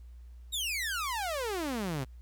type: exponential sweep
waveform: sawtooth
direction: down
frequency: 3839 to 123.47 Hz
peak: -28 dBFS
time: 0.52-2.05 s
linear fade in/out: 20 ms
effects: added 60 Hz sine -46 dBFS peak until 2.21 s + pink hiss -72 dBFS RMS until 2.21 s